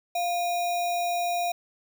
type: tone with sample-and-hold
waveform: sine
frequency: 698.5 Hz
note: F5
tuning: in tune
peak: -24 dBFS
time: 0.15-1.52 s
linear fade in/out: 5 ms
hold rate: 3150 Hz
effects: none